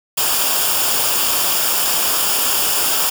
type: noise with comb filter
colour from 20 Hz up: white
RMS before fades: -17 dBFS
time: 0.17-3.1 s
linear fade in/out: 10 ms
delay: 0.49 ms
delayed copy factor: -0.6
effects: none